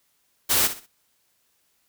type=noise with echo; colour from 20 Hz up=white; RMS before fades=-20 dBFS; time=0.49-0.68 s; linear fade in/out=20 ms; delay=63 ms; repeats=3; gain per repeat=-11 dB; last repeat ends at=0.869 s; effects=white hiss -68 dBFS RMS until 1.88 s